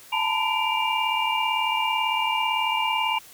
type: tone cluster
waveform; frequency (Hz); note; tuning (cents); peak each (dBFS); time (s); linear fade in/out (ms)
sine; 872 / 910 / 1005 / 2343 / 2811; A5 / A#5 / B5 / D7 / F7; -16 / -42 / +30 / -5 / +11; -28; 0.12-3.19; 10
effects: white hiss -48 dBFS RMS until 3.33 s